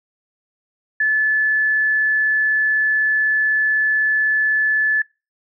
sine tone, 1732 Hz, A6, 28 cents flat, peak -14 dBFS, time 1-5.02 s, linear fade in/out 5 ms, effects noise-tail reverb RT60 0.3 s tail -24 dB re dry

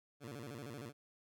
15% pulse tone with vibrato, 128.7 Hz, C3, 28 cents flat, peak -39 dBFS, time 0.2-0.93 s, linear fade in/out 50 ms, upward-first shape square, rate 13 Hz, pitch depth 200 cents each way, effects none

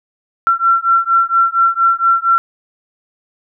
sine beating tone pair, 1355 / 1359.3 Hz, E6 / F6, +47 / -47 cents, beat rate 4.3 Hz, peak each -13 dBFS, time 0.47-2.38 s, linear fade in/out 0 ms, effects none

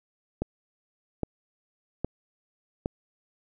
click train, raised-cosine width 2 ms, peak -14 dBFS, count 4, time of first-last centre 0.42-2.859 s, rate 1.23 Hz, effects none

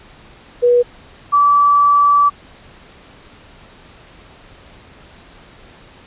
sine tone pair in turn, 485.6 / 1155 Hz, B4 / D6, -29 / -29 cents, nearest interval octave + minor third, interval 1500 cents, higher second, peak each -8 dBFS, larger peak neither, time 0.62-0.83 / 1.32-2.3 s, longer second, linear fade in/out 20 ms, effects pink hiss -43 dBFS RMS until 6.06 s + resampled to 8000 Hz

